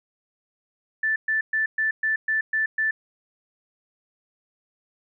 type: tone bursts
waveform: sine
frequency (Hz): 1760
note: A6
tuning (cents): 0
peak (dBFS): -20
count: 8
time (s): 1.03-2.91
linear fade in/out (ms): 5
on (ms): 130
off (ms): 120
effects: none